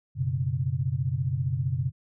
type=chord; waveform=sine; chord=F# suspended fourth; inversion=none; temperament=equal; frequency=92.5 / 123.47 / 138.59 Hz; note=F#2 / B2 / C#3; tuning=0 / 0 / 0 cents; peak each=-32 / -28 / -28 dBFS; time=0.15-1.92 s; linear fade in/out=50 ms; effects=none